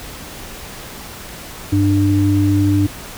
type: tone pair together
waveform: sine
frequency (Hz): 99.4 / 297.9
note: G2 / D4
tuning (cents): +25 / +25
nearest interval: octave + perfect fifth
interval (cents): 1900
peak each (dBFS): -14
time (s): 1.72-2.87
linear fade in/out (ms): 10
effects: pink hiss -33 dBFS RMS until 3.17 s